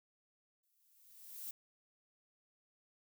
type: noise with exponential growth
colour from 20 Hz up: violet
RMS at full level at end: -43 dBFS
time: 0.63-1.51 s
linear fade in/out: 5 ms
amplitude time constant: 190 ms
effects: none